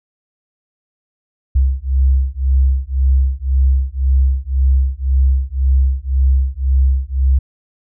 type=beating tone pair; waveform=sine; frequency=65.41 / 67.31 Hz; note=C2 / C2; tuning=0 / +50 cents; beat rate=1.9 Hz; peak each=-14 / -14 dBFS; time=1.55-7.39 s; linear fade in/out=10 ms; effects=none